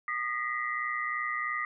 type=tone cluster; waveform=sine; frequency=1226 / 1919 / 2042 Hz; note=D#6 / A#6 / C7; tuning=-26 / +50 / -43 cents; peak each=-33 / -34 / -36 dBFS; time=0.08-1.65 s; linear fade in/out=2 ms; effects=none